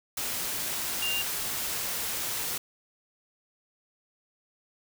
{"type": "tone in noise", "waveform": "sine", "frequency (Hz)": 2794, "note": "F7", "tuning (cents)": 0, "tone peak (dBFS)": -28, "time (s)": [1.02, 1.22], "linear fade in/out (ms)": 5, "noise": "white", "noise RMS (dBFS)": -32, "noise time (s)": [0.17, 2.58], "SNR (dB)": 1, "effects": []}